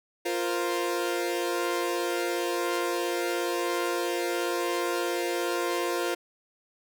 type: chord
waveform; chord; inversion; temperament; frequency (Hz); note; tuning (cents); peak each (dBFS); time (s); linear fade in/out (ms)
sawtooth; F suspended fourth; none; equal; 349.2 / 466.2 / 523.3; F4 / Bb4 / C5; 0 / 0 / 0; -25 / -29 / -29; 0.25-6.15; 10
effects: none